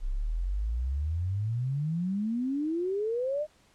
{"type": "exponential sweep", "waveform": "sine", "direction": "up", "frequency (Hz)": [30.48, 622.3], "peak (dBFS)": -27, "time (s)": [0, 3.47], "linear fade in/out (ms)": 50, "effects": ["pink hiss -63 dBFS RMS until 3.74 s", "low-pass 9000 Hz 12 dB/octave"]}